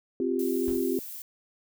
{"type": "chord", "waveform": "sine", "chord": "C suspended fourth", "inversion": "none", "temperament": "equal", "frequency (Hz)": [261.6, 349.2, 392], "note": ["C4", "F4", "G4"], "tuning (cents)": [0, 0, 0], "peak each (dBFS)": -29, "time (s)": [0.2, 0.99], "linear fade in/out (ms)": 2}
{"type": "noise", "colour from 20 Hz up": "violet", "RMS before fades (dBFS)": -40, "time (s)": [0.39, 1.22], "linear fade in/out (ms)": 2}
{"type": "noise with exponential decay", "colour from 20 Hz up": "brown", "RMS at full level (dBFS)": -37, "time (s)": [0.68, 0.94], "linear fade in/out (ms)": 0, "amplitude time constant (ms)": 56}
{"effects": []}